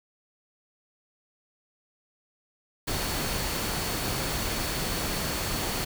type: tone in noise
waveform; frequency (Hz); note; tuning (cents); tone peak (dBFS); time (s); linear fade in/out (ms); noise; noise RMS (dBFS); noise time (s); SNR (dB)
sine; 4428; C#8; -3; -40; 2.87-5.85; 10; pink; -30; 2.87-5.85; -13
effects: none